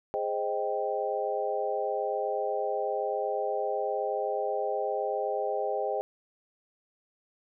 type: chord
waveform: sine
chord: Ab major seventh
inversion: none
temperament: equal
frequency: 415.3 / 523.3 / 622.3 / 784 Hz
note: Ab4 / C5 / Eb5 / G5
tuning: 0 / 0 / 0 / 0 cents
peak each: -33 dBFS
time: 0.14-6.01 s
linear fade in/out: 0 ms
effects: none